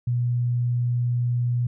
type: tone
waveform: sine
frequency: 121.5 Hz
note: B2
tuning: 28 cents flat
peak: -20 dBFS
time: 0.07-1.67 s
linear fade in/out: 5 ms
effects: none